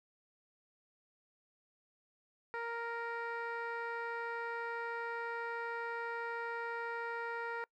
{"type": "tone with low-pass filter", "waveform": "15% pulse", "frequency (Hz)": 466.2, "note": "A#4", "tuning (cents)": 0, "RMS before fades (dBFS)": -40, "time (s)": [2.54, 7.64], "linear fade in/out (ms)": 0, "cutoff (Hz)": 1900, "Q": 1.2, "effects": ["noise-tail reverb RT60 0.1 s tail -25 dB re dry"]}